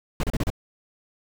brown noise bursts, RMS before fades -23 dBFS, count 5, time 0.2-0.502 s, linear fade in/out 2 ms, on 34 ms, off 33 ms, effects none

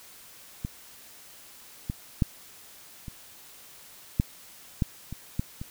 clicks, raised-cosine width 5 ms, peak -18 / -17 / -9 / -25 / -9 / -11 / -23 / -14 / -23 dBFS, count 9, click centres 0.649 / 1.899 / 2.222 / 3.082 / 4.199 / 4.822 / 5.126 / 5.395 / 5.615 s, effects white hiss -50 dBFS RMS until 5.7 s

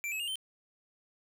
square tone with pitch steps, 2349 / 2576 / 2826 / 3100 Hz, D7 / E7 / F7 / G7, 0 / -41 / +20 / -20 cents, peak -34 dBFS, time 0.04-0.356 s, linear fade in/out 0 ms, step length 79 ms, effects none

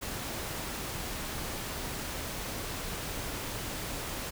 pink noise, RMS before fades -37 dBFS, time 0.01-4.31 s, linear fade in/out 20 ms, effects none

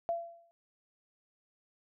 sine tone with exponential decay, 679 Hz, F5, 49 cents flat, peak -27 dBFS, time 0.09-0.51 s, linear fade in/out 0 ms, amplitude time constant 90 ms, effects none

